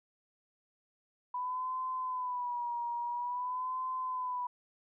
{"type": "tone with vibrato", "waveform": "sine", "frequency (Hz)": 987.8, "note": "B5", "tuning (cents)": 0, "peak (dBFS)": -33, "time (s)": [1.34, 4.47], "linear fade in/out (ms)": 5, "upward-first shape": "sine", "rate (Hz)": 0.49, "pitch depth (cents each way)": 69, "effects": []}